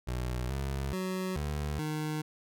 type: tone with pitch steps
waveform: 25% pulse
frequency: 61.8 / 68 / 186.4 / 73.8 / 153.7 Hz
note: B1 / C#2 / F#3 / D2 / D#3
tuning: +2 / -33 / +13 / +9 / -21 cents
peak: -28 dBFS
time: 0.07-2.22 s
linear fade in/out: 10 ms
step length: 430 ms
effects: none